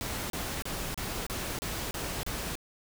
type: noise bursts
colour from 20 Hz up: pink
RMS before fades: -35 dBFS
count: 8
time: 0.01-2.554 s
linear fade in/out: 0 ms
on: 290 ms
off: 32 ms
effects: none